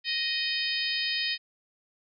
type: harmonic tone with a mistuned harmonic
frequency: 623 Hz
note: D#5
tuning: 2 cents sharp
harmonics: 3 / 4 / 5 / 6 / 7 / 8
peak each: -34 / -34 / -34 / -34 / -34 / -34 dBFS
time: 0.04-1.38 s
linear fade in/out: 50 ms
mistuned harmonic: 5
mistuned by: -17 cents
effects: none